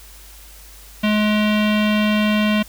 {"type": "tone with low-pass filter", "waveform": "square", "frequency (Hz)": 211.6, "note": "G#3", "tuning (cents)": 33, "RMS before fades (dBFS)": -17, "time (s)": [1.03, 2.63], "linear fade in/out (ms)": 10, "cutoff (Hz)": 3000, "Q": 3.3, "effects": ["added 50 Hz sine -42 dBFS peak until 2.68 s", "white hiss -44 dBFS RMS until 2.68 s"]}